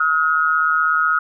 sine tone pair together, 1276 / 1432.3 Hz, D#6 / F6, +43 / +43 cents, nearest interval major second, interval 200 cents, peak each -17 dBFS, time 0-1.19 s, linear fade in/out 5 ms, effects none

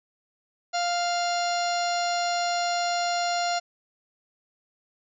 harmonic tone, 698.5 Hz, F5, in tune, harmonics 1 / 2 / 3 / 4 / 5 / 6 / 7 / 8 / 10, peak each -25 / -33 / -38 / -38 / -42 / -34 / -42 / -37 / -38 dBFS, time 0.73-3.6 s, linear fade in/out 20 ms, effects none

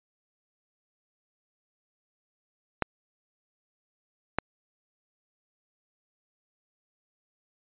clicks, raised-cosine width 0.5 ms, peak -9 dBFS, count 2, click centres 2.823 / 4.386 s, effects resampled to 8000 Hz

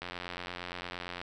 click train, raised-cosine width 0.3 ms, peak -22 dBFS, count 107, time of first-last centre 0.02-1.215 s, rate 88.7 Hz, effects none

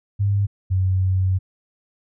sine tone pair in turn, 100.5 / 93.7 Hz, G2 / F#2, +44 / +22 cents, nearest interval minor second, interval 122 cents, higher first, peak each -16 dBFS, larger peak neither, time 0.19-0.47 / 0.7-1.39 s, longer second, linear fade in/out 20 ms, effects none

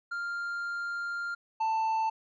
triangle tone pair in turn, 1396.9 / 887 Hz, F6 / A5, 0 / +14 cents, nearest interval minor sixth, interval 786 cents, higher first, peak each -30 / -24 dBFS, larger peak second, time 0.11-1.35 / 1.6-2.1 s, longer first, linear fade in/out 10 ms, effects resampled to 16000 Hz

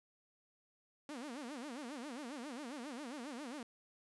sawtooth tone with vibrato, 265.8 Hz, C4, 27 cents sharp, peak -40 dBFS, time 1.09-3.63 s, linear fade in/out 2 ms, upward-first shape sine, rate 7.4 Hz, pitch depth 250 cents each way, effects resampled to 24000 Hz + 12-bit

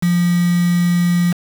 sine tone with quantisation, 174.61 Hz, F3, in tune, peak -12 dBFS, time 0.02-1.33 s, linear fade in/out 10 ms, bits 4, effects none

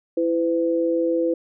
sine tone pair together, 332.5 / 505.6 Hz, E4 / B4, +15 / +41 cents, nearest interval perfect fifth, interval 726 cents, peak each -21 dBFS, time 0.17-1.34 s, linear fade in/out 5 ms, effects none

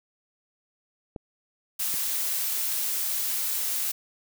clicks, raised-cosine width 2 ms, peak -22 / -30 dBFS, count 2, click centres 1.162 / 1.941 s
blue noise, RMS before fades -28 dBFS, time 1.79-3.92 s, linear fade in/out 10 ms
effects none

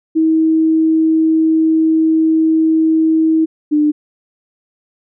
sine tone pair in turn, 319.6 / 299.7 Hz, D#4 / D4, +47 / +35 cents, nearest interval minor second, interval 112 cents, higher first, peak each -9 dBFS, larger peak neither, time 0.15-3.46 / 3.71-3.92 s, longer first, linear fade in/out 20 ms, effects none

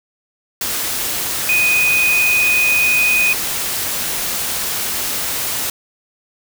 sine tone in noise, 2489 Hz, D#7, in tune, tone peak -12 dBFS, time 1.49-3.33 s, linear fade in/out 2 ms, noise white, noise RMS -21 dBFS, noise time 0.61-5.7 s, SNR +6 dB, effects none

